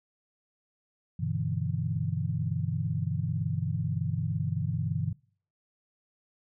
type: chord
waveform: sine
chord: E minor seventh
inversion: first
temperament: equal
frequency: 98 / 123.47 / 146.83 / 164.81 Hz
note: G2 / B2 / D3 / E3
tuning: 0 / 0 / 0 / 0 cents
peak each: -33 dBFS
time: 1.19-5.13 s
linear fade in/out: 10 ms
effects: noise-tail reverb RT60 0.5 s tail -24 dB re dry